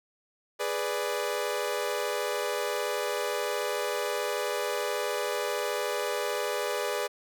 sawtooth chord, G# diminished, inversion none, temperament equal, 415.3 / 493.9 / 587.3 Hz, G#4 / B4 / D5, 0 / 0 / 0 cents, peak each -29 dBFS, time 0.59-7.08 s, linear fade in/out 20 ms, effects none

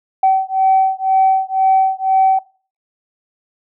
sine beating tone pair, 764 / 766 Hz, G5 / G5, -45 / -40 cents, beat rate 2 Hz, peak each -13 dBFS, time 0.23-2.39 s, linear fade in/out 5 ms, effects noise-tail reverb RT60 0.4 s tail -22 dB re dry + tanh soft clip ceiling -4 dBFS

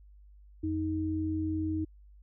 sine tone pair together, 88.2 / 314.1 Hz, F2 / D#4, +18 / +16 cents, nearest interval octave + minor seventh, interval 2198 cents, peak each -34 / -30 dBFS, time 0.63-1.85 s, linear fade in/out 10 ms, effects added 50 Hz sine -52 dBFS peak until 2.22 s

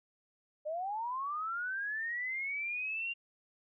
sine linear sweep, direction up, 587.3 to 2794 Hz, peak -34 dBFS, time 0.65-3.14 s, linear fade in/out 20 ms, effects none

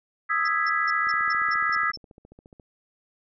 sine chord, E major seventh, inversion third, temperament equal, 1244.5 / 1318.5 / 1661.2 / 1975.5 Hz, D#6 / E6 / G#6 / B6, 0 / 0 / 0 / 0 cents, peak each -27 dBFS, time 0.29-1.92 s, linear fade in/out 20 ms
sine tone bursts, 5330 Hz, E8, 18 cents sharp, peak -33 dBFS, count 8, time 0.45-1.966 s, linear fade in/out 5 ms, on 32 ms, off 180 ms
click train, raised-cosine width 2 ms, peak -35 dBFS, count 23, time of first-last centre 1.07-2.598 s, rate 14.4 Hz
effects none

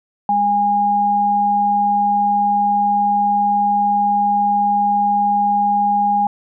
sine tone pair together, 203.2 / 818.2 Hz, G#3 / G#5, -38 / -26 cents, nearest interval 2 octaves, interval 2412 cents, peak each -24 / -13 dBFS, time 0.29-6.27 s, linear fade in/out 2 ms, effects none

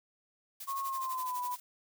blue noise with tremolo, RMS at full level -42 dBFS, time 0.6-1.6 s, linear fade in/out 5 ms, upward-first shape sine, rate 12 Hz, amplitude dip 80%
sine tone with pitch glide, 1091 to 989 Hz, C#6 to B5, -28 to +2 cents, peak -33 dBFS, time 0.67-1.56 s, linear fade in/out 20 ms, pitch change -170 cents, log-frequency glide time 0.83-1.39 s
effects none

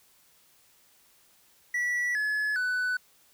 triangle tone with pitch steps, 1949 / 1706.5 / 1494.2 Hz, B6 / G#6 / F#6, -23 / +47 / +17 cents, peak -24 dBFS, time 1.74-2.97 s, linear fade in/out 5 ms, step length 410 ms, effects white hiss -62 dBFS RMS until 3.33 s

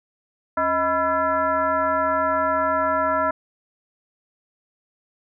sine tone with frequency modulation, 990 Hz, B5, 4 cents sharp, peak -18 dBFS, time 0.57-3.31 s, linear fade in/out 5 ms, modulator 358 Hz, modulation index 1.5, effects none

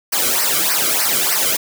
white noise with flanger, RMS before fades -17 dBFS, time 0.12-1.57 s, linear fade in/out 10 ms, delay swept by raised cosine 0.28 to 1.14 ms, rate 3.3 Hz, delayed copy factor -0.9, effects none

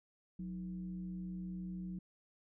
sine tone with frequency modulation, 182 Hz, F#3, 28 cents flat, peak -40 dBFS, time 0.39-1.99 s, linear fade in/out 5 ms, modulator 135 Hz, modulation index 0.43, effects none

